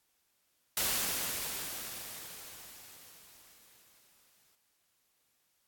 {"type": "noise with exponential decay", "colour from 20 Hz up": "white", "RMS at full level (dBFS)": -30, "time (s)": [0.77, 4.55], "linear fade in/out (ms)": 2, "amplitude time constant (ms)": 820, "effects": ["white hiss -75 dBFS RMS until 5.67 s", "AAC 64 kbps"]}